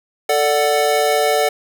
square chord, D major, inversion second, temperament equal with one note detuned, 442.8 / 587.3 / 740 Hz, A4 / D5 / F#5, +11 / 0 / 0 cents, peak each -19 dBFS, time 0.29-1.49 s, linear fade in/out 5 ms, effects none

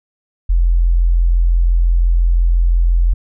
sine tone, 42.9 Hz, F1, 30 cents flat, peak -9 dBFS, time 0.49-3.14 s, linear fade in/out 10 ms, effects none

